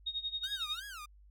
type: tone with tremolo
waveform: sine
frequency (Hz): 3729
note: A#7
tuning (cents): 0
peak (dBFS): -32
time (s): 0.06-0.8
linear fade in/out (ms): 10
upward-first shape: sine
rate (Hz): 11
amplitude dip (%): 85
type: tone with vibrato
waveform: sawtooth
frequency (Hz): 1416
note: F6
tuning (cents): +23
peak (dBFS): -40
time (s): 0.43-1.06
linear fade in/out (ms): 10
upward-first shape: sine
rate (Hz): 2.9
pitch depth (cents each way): 280
effects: added 50 Hz sine -56 dBFS peak until 1.3 s